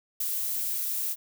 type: noise with ADSR envelope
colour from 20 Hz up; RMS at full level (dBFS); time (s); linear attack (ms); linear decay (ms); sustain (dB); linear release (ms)
violet; -28; 0.2-1.16; 6; 41; -2; 46
effects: none